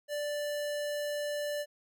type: tone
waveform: square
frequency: 587 Hz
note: D5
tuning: 1 cent flat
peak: -33 dBFS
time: 0.08-1.66 s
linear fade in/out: 50 ms
effects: none